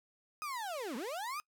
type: linear two-way sweep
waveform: 35% pulse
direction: down then up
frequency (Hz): 1266 to 207.7 to 1266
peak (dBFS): -36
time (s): 0.42-1.4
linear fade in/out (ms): 0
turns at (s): 0.96
effects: noise-tail reverb RT60 0.1 s tail -23 dB re dry